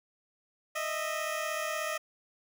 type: tone pair together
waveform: 15% pulse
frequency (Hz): 617 / 653.5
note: D#5 / E5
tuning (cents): -15 / -15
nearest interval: minor second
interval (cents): 100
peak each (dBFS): -27 / -30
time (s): 0.75-1.98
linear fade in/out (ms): 10
effects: none